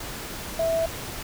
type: tone in noise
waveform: sine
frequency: 657 Hz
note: E5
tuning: 6 cents flat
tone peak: -21 dBFS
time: 0.59-0.86 s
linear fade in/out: 5 ms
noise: pink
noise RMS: -35 dBFS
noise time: 0-1.23 s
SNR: +11 dB
effects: none